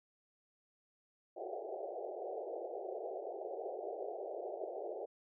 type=band-pass noise; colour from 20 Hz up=pink; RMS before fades=-43 dBFS; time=1.36-5.06 s; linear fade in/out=10 ms; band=360 to 770 Hz; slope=96 dB/octave; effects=none